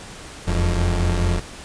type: tone pair together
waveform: 35% pulse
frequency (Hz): 41.51 / 87.8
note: E1 / F2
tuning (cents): +13 / +10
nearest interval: octave + minor second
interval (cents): 1297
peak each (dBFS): -19 / -18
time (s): 0.47-1.4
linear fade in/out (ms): 10
effects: pink hiss -38 dBFS RMS until 1.64 s + resampled to 22050 Hz